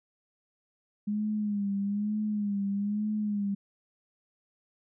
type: tone with vibrato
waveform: sine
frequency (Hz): 205.7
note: G#3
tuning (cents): -16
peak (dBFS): -27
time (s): 1.07-3.55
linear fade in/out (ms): 10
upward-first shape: sine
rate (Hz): 1.1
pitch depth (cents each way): 62
effects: none